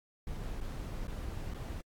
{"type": "noise with dropouts", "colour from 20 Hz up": "brown", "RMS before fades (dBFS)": -39, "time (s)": [0.27, 1.81], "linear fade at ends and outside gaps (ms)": 2, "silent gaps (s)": [[0.603, 0.61], [1.071, 1.079], [1.538, 1.544]], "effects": ["AAC 64 kbps"]}